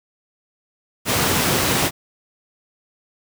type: high-pass noise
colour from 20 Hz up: pink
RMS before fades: -19 dBFS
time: 1.05-1.91 s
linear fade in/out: 50 ms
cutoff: 100 Hz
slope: 12 dB/octave
effects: none